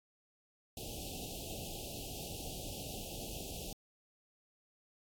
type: band-stop noise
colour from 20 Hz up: pink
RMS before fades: -44 dBFS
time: 0.77-3.73 s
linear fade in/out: 2 ms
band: 810 to 2600 Hz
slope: 96 dB/octave
effects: AAC 64 kbps